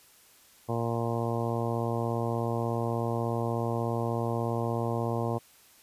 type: harmonic tone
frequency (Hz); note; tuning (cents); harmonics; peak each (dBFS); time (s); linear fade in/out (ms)
116.6; A#2; +1; 1 / 2 / 3 / 4 / 5 / 6 / 7 / 8 / 9; -31 / -35 / -36 / -35 / -37 / -38 / -40 / -41 / -41; 0.68-5.39; 20
effects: white hiss -58 dBFS RMS until 5.82 s + resampled to 32000 Hz